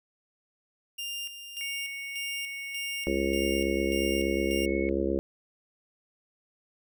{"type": "tone with tremolo", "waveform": "sawtooth", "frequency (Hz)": 2800, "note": "F7", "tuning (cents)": 4, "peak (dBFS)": -30, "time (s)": [0.98, 4.66], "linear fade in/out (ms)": 10, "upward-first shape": "square", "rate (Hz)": 1.7, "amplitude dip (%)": 60}
{"type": "tone with pitch glide", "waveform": "sine", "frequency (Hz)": [2217, 2199], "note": ["C#7", "C#7"], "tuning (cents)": [0, -14], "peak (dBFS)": -36, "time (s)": [1.61, 4.89], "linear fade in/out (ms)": 0, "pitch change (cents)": -14, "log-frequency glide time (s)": [2.44, 3.37]}
{"type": "harmonic tone", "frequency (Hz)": 68.4, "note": "C#2", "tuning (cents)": -23, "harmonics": [1, 3, 4, 5, 6, 7, 8], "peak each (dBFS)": [-35, -34, -35, -29, -33, -35, -34], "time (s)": [3.07, 5.19], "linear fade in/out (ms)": 0}
{"effects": []}